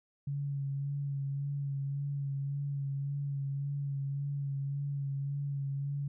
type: tone with vibrato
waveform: sine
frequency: 140.1 Hz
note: C#3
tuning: 19 cents sharp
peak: -32 dBFS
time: 0.27-6.08 s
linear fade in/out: 5 ms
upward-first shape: sine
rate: 1.8 Hz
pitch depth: 24 cents each way
effects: none